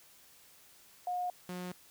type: tone pair in turn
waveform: sine / sawtooth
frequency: 719 / 180.27 Hz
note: F#5 / F#3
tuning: -50 / -45 cents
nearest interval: 2 octaves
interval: 2395 cents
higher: first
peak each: -32 / -35 dBFS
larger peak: first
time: 1.07-1.3 / 1.49-1.72 s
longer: neither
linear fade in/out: 2 ms
effects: white hiss -60 dBFS RMS until 1.9 s